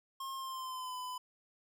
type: tone with pitch glide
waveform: square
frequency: 1071 to 1005.1 Hz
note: C6 to B5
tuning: +40 to +30 cents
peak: -40 dBFS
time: 0.2-1.18 s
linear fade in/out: 5 ms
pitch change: -110 cents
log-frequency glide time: 0.34-0.96 s
effects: none